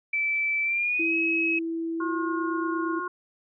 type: tone with pitch glide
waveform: sine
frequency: 2320 to 2559 Hz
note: D7 to D#7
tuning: -22 to +48 cents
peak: -23 dBFS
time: 0.13-1.59 s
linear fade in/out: 5 ms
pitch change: +170 cents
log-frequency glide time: 0.63-1.14 s
type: noise with exponential decay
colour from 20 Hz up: violet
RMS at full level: -35 dBFS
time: 0.35-0.5 s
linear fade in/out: 5 ms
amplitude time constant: 32 ms
type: tone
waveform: sine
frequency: 329.6 Hz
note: E4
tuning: in tune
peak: -27 dBFS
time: 0.99-3 s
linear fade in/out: 10 ms
type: harmonic tone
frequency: 358.2 Hz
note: F4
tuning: 44 cents sharp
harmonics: 1 / 3 / 4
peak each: -35 / -31 / -34 dBFS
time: 2-3.08 s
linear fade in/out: 5 ms
effects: resampled to 8000 Hz